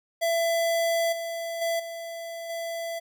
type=tone with level steps; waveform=square; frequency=669 Hz; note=E5; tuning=25 cents sharp; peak=-23 / -31 / -25 / -35 / -31 dBFS; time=0.21-3 s; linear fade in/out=20 ms; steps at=1.12 / 1.61 / 1.79 / 2.49 s; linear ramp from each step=10 ms; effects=none